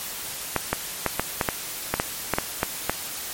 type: clicks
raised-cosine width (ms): 0.5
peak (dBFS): -5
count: 12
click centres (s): 0.563 / 0.73 / 1.063 / 1.196 / 1.412 / 1.488 / 1.94 / 1.999 / 2.337 / 2.385 / 2.631 / 2.896
effects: white hiss -33 dBFS RMS until 3.33 s + MP3 64 kbps